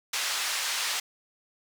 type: band-pass noise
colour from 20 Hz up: white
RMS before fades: -30 dBFS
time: 0.13-1 s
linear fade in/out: 5 ms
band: 940 to 6100 Hz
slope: 12 dB/octave
effects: none